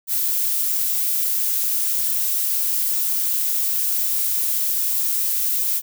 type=noise; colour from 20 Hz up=violet; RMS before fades=-21 dBFS; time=0.07-5.82 s; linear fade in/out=50 ms; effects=none